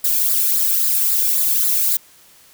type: noise with flanger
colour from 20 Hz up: violet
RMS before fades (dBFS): -17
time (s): 0.04-1.97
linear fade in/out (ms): 5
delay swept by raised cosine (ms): 0.33 to 1.05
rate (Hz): 3.7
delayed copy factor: -0.6
effects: white hiss -49 dBFS RMS until 2.53 s